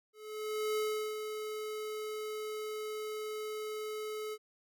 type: tone with ADSR envelope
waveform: square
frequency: 429.1 Hz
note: A4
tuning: 43 cents flat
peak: -31 dBFS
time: 0.13-4.38 s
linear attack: 640 ms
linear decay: 380 ms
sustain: -7 dB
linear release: 51 ms
effects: none